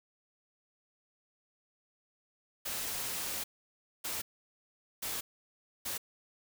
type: noise bursts at uneven times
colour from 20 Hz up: white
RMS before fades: -37 dBFS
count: 4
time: 2.65-3.44 / 4.04-4.22 / 5.02-5.21 / 5.85-5.98 s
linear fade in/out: 10 ms
effects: none